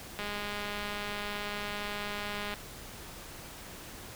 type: click train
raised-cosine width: 0.3 ms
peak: -21 dBFS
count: 485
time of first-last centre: 0.19-2.54 s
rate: 206 Hz
effects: pink hiss -46 dBFS RMS until 4.15 s